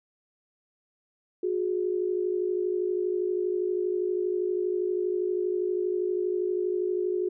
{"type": "tone pair together", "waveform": "sine", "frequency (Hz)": [362.8, 415.3], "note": ["F#4", "G#4"], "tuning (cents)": [-34, 0], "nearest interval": "major second", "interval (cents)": 234, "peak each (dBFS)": [-26, -30], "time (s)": [1.43, 7.29], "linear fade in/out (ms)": 5, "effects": []}